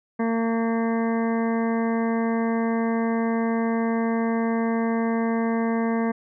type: harmonic tone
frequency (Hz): 228.2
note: A#3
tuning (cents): -37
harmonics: 1 / 2 / 3 / 4 / 5 / 7 / 8 / 9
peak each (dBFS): -22 / -28 / -32 / -34 / -36 / -39 / -40 / -41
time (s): 0.19-6.12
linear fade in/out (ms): 10
effects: none